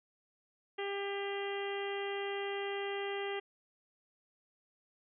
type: harmonic tone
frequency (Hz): 398.8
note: G4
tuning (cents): +30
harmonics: 1 / 2 / 3 / 4 / 5 / 6 / 7 / 8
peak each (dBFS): -37 / -43 / -49 / -49 / -44 / -52 / -47 / -49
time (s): 0.78-3.4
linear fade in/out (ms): 10
effects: none